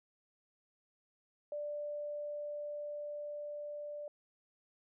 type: tone with level ramp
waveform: sine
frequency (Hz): 589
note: D5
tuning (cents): +5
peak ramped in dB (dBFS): -37 to -41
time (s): 1.52-4.08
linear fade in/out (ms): 2
effects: none